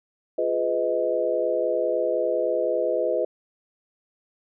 sine chord, F half-diminished seventh, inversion none, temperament just, 349.2 / 419.1 / 502.9 / 628.6 Hz, F4 / Ab4 / Cb5 / Eb5, 0 / +16 / +31 / +18 cents, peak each -29 / -29 / -25 / -25 dBFS, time 0.38-3.25 s, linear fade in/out 5 ms, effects none

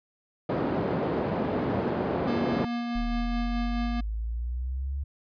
white band-pass noise, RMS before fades -28 dBFS, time 0.49-2.65 s, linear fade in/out 5 ms, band 110 to 510 Hz, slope 12 dB/octave
square tone with tremolo, 237.7 Hz, A#3, 34 cents sharp, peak -28 dBFS, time 2.27-4.01 s, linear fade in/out 10 ms, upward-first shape sine, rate 4.7 Hz, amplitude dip 25%
sine exponential sweep, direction up, 38.02 to 71 Hz, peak -28 dBFS, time 2.95-5.04 s, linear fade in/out 10 ms
effects resampled to 11025 Hz

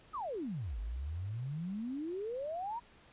sine exponential two-way sweep, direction down then up, 1318.5 to 48.82 to 978 Hz, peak -36 dBFS, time 0.13-2.8 s, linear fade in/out 20 ms, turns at 0.79 s, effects pink hiss -61 dBFS RMS until 3.12 s + resampled to 8000 Hz

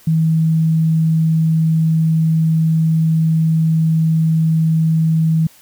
sine tone, 160.7 Hz, E3, 44 cents flat, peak -11 dBFS, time 0.07-5.47 s, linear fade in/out 5 ms, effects white hiss -47 dBFS RMS until 5.61 s

